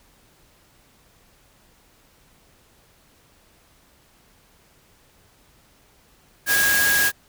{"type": "tone in noise", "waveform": "sine", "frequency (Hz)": 1641, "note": "G#6", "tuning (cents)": -21, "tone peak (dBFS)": -18, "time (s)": [6.46, 7.12], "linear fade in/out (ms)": 50, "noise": "white", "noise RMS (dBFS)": -22, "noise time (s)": [6.46, 7.12], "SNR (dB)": 1, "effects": ["pink hiss -57 dBFS RMS until 7.28 s"]}